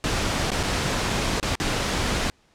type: noise with dropouts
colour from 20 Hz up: pink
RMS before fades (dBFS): -24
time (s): 0.04-2.3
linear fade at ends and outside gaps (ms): 0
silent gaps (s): 0.504-0.517 / 0.63-0.635 / 1.399-1.428 / 1.554-1.6
effects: pink hiss -61 dBFS RMS until 2.54 s + low-pass 7000 Hz 12 dB/octave